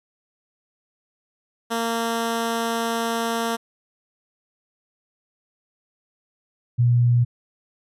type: tone pair in turn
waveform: 10% pulse / sine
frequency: 230 / 120.72 Hz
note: A#3 / B2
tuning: -23 / -39 cents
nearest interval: major seventh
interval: 1116 cents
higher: first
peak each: -14 dBFS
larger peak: neither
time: 1.7-3.57 / 6.78-7.25 s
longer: first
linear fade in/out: 20 ms
effects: resampled to 32000 Hz